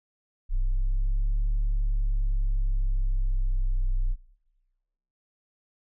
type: exponential two-way sweep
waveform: sine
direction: up then down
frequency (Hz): 31.03 to 36.14 to 31.03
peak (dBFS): -19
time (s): 0.49-4.16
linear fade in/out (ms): 50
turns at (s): 1.47
effects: noise-tail reverb RT60 1.0 s tail -17 dB re dry + tanh soft clip ceiling -21 dBFS